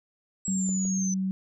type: linear sweep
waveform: sine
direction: down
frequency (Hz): 7730 to 6030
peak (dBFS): -30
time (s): 0.45-1.14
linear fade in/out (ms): 2
type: tone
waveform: sine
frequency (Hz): 189.8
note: F#3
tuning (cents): +44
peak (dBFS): -25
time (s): 0.48-1.31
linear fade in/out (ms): 0
type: clicks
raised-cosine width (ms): 2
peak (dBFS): -30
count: 2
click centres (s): 0.692 / 0.853
effects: none